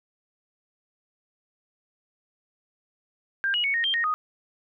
sine tone with pitch steps, 1591 / 2902 / 2220 / 1859 / 3173 / 1862 / 1245 Hz, G6 / F#7 / C#7 / A#6 / G7 / A#6 / D#6, +25 / -34 / +2 / -5 / +20 / -2 / +1 cents, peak -22 dBFS, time 3.44-4.14 s, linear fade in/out 0 ms, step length 100 ms, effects none

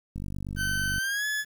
click train, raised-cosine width 5 ms, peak -23 dBFS, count 41, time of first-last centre 0.16-0.981 s, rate 48.7 Hz
40% pulse tone with pitch glide, 1532 to 1709.7 Hz, G6 to G#6, -40 to +50 cents, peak -26 dBFS, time 0.56-1.45 s, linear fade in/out 50 ms, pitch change +190 cents, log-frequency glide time 0.97-1.26 s
effects 9-bit

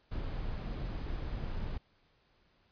brown noise, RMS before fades -37 dBFS, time 0.11-1.78 s, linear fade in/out 10 ms, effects pink hiss -70 dBFS RMS until 2.71 s + resampled to 11025 Hz

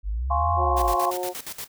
sine linear two-way sweep, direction up then down, 46.04 to 86.6 to 46.04 Hz, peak -24 dBFS, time 0.03-0.96 s, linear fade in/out 50 ms, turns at 0.53 s
sine chord, Db major seventh, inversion first, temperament equal, 698.5 / 830.6 / 1046.5 / 1108.7 Hz, F5 / Ab5 / C6 / Db6, 0 / 0 / 0 / 0 cents, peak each -25 / -29 / -25 / -28 dBFS, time 0.3-1.11 s, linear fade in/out 10 ms
harmonic tone, 180.2 Hz, F#3, 45 cents flat, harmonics 2 / 3 / 4 / 5, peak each -30 / -31 / -32 / -37 dBFS, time 0.56-1.34 s, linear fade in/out 50 ms
white noise with tremolo, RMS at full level -34 dBFS, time 0.76-1.68 s, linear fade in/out 20 ms, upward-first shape square, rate 8.5 Hz, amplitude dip 80%
effects none

